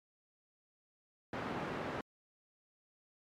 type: band-pass noise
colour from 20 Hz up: pink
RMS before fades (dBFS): -40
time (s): 1.33-2.01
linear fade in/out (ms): 2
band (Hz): 170 to 1700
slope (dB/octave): 12
effects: MP3 96 kbps